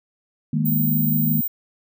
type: chord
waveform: sine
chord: D# suspended fourth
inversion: none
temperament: equal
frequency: 155.56 / 207.7 / 233.1 Hz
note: D#3 / G#3 / A#3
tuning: 0 / 0 / 0 cents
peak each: -21 / -25 / -23 dBFS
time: 0.53-1.41 s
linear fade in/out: 5 ms
type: tone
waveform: sine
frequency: 15120 Hz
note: A#9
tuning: 23 cents sharp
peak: -21 dBFS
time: 0.65-1.48 s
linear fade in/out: 10 ms
effects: none